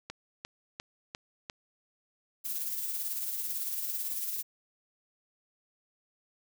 click train, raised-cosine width 0.2 ms, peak -21 dBFS, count 5, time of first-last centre 0.1-1.499 s, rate 2.86 Hz
violet noise with tremolo, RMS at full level -33 dBFS, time 2.44-4.43 s, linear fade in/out 20 ms, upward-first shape sine, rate 18 Hz, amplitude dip 40%
effects none

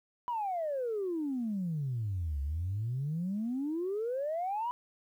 sine exponential two-way sweep, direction down then up, 997 to 67.9 to 997 Hz, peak -30 dBFS, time 0.28-4.71 s, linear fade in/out 0 ms, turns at 2.41 s, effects tanh soft clip ceiling -27 dBFS + 11-bit

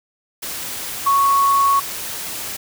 sine tone in noise, 1108.7 Hz, C#6, in tune, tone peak -12 dBFS, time 1.06-1.8 s, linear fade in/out 10 ms, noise white, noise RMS -28 dBFS, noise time 0.42-2.57 s, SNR +13 dB, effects none

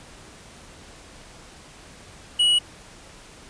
sine tone with tanh clipping, 2925 Hz, F#7, 21 cents flat, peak -17 dBFS, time 2.39-2.59 s, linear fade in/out 10 ms, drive 8 dB, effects pink hiss -46 dBFS RMS until 3.49 s + resampled to 22050 Hz

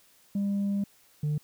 sine tone pair in turn, 200.3 / 149.58 Hz, G3 / D3, +38 / +32 cents, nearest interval perfect fourth, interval 506 cents, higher first, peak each -23 dBFS, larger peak neither, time 0.35-0.84 / 1.23-1.38 s, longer first, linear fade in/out 5 ms, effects tanh soft clip ceiling -24 dBFS + white hiss -61 dBFS RMS until 1.43 s

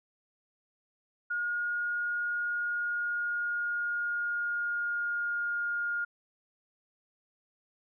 sine tone with pitch glide, 1432 to 1418 Hz, F6 to F6, +43 to +26 cents, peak -29 dBFS, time 1.3-6.05 s, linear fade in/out 10 ms, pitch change -17 cents, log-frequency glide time 2.35-5.61 s, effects none

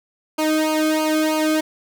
sawtooth tone with flanger, 311.1 Hz, D#4, in tune, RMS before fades -19 dBFS, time 0.38-1.61 s, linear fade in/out 10 ms, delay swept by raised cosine 0.54 to 1.1 ms, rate 3.1 Hz, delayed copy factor -0.9, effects none

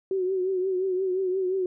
sine tone with vibrato, 374.3 Hz, F#4, 20 cents sharp, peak -23 dBFS, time 0.11-1.66 s, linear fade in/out 2 ms, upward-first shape triangle, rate 5.7 Hz, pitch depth 68 cents each way, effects none

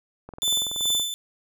click train, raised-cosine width 1 ms, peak -25 dBFS, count 16, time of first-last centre 0.29-0.998 s, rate 21.2 Hz
sawtooth tone with tremolo, 3520 Hz, A7, in tune, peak -17 dBFS, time 0.42-1.14 s, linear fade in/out 0 ms, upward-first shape sine, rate 2.5 Hz, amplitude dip 65%
effects none

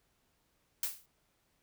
blue noise with exponential decay, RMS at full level -30 dBFS, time 0.83-1.06 s, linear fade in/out 2 ms, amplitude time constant 49 ms, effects pink hiss -75 dBFS RMS until 1.62 s

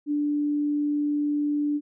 sine tone, 293.5 Hz, D4, 1 cent flat, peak -22 dBFS, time 0.06-1.81 s, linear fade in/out 50 ms, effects none

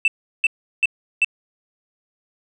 sine tone bursts, 2659 Hz, E7, 14 cents sharp, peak -11 dBFS, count 4, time 0.05-1.246 s, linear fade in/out 2 ms, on 29 ms, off 360 ms, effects tanh soft clip ceiling -10 dBFS

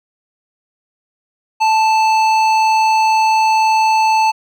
sine tone with hard clipping, 879 Hz, A5, 2 cents flat, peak -12 dBFS, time 1.6-4.32 s, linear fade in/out 20 ms, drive 12 dB, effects none

